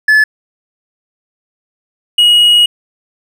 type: tone pair in turn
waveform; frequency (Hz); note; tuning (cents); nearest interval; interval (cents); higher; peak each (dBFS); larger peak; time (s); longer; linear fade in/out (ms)
triangle; 1726 / 2897; A6 / F#7; -34 / -37; major sixth; 897; second; -3; neither; 0.08-0.24 / 2.18-2.66; second; 5
effects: none